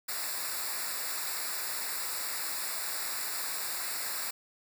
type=noise with comb filter; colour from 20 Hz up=white; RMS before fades=-35 dBFS; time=0.08-4.31 s; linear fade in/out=10 ms; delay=0.32 ms; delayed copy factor=-0.9; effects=none